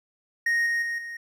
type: tone with level steps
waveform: triangle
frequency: 1864.7 Hz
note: A#6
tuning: in tune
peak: -19 / -21 / -25 / -32 dBFS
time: 0.46-1.17 s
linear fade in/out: 5 ms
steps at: 0.66 / 0.82 / 0.98 s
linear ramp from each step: 5 ms
effects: none